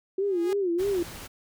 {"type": "tone with exponential growth", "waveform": "sawtooth", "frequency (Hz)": 411.9, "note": "G#4", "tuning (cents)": -14, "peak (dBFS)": -27, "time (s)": [0.18, 0.53], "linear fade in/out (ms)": 1, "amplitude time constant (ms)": 75}
{"type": "tone with vibrato", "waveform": "sine", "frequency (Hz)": 370, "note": "F#4", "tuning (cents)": 0, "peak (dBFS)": -23, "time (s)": [0.18, 1.03], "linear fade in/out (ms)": 5, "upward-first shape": "sine", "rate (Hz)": 3.2, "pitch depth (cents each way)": 160}
{"type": "noise", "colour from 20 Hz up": "pink", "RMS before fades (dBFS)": -41, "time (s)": [0.78, 1.28], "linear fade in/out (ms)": 20}
{"effects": []}